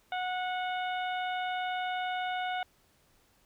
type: harmonic tone with a mistuned harmonic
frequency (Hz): 733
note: F#5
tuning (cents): -16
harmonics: 1 / 2 / 3 / 4 / 5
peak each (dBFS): -32 / -38 / -42 / -44 / -46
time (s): 0.12-2.63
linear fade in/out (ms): 2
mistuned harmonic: 5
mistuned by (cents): -16
effects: pink hiss -67 dBFS RMS until 3.45 s